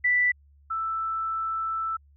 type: tone pair in turn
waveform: sine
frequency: 1975.5 / 1322.8 Hz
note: B6 / E6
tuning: 0 / +6 cents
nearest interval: perfect fifth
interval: 694 cents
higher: first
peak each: -19 / -26 dBFS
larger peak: first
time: 0.04-0.32 / 0.7-1.97 s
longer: second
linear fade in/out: 10 ms
effects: added 71 Hz sine -54 dBFS peak until 2.16 s